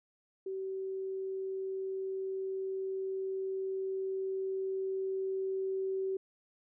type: tone with level ramp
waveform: sine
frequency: 382.7 Hz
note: G4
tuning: 42 cents flat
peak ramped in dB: -35 to -31 dBFS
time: 0.46-6.17 s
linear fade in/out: 5 ms
effects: none